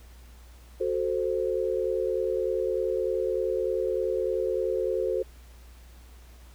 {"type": "chord", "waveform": "sine", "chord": "F# diminished", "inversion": "none", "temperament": "equal", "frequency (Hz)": [370, 440, 523.3], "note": ["F#4", "A4", "C5"], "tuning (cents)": [0, 0, 0], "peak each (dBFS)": -29, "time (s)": [0.8, 5.23], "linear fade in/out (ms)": 10, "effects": ["added 60 Hz sine -47 dBFS peak until 6.54 s", "pink hiss -57 dBFS RMS until 6.54 s"]}